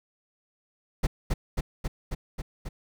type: noise with echo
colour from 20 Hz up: brown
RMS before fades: -22 dBFS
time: 1.03-1.07 s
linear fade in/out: 10 ms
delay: 270 ms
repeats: 6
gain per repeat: -2 dB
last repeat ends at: 2.69 s
effects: none